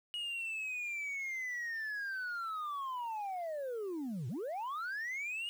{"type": "linear two-way sweep", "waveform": "sine", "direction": "down then up", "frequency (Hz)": [2900, 110, 2900], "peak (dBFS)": -34, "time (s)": [0.14, 5.49], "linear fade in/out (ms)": 0, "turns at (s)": 4.28, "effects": ["tanh soft clip ceiling -35 dBFS", "10-bit"]}